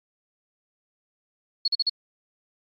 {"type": "tone bursts", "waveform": "sine", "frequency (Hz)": 4350, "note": "C#8", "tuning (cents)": -33, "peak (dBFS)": -19, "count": 4, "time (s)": [1.65, 1.896], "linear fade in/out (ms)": 5, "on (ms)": 30, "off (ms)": 42, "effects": ["MP3 32 kbps"]}